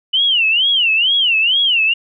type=tone with vibrato; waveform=sine; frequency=2935 Hz; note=F#7; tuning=15 cents flat; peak=-11 dBFS; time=0.13-1.94 s; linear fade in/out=10 ms; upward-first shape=sine; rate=2.2 Hz; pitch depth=220 cents each way; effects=none